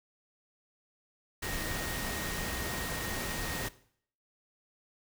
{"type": "tone in noise", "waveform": "sine", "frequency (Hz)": 1864.7, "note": "A#6", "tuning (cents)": 0, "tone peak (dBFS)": -42, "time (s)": [1.42, 3.69], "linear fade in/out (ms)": 10, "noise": "pink", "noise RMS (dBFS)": -36, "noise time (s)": [1.42, 3.69], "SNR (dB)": -9, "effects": ["noise-tail reverb RT60 0.6 s tail -18 dB re dry"]}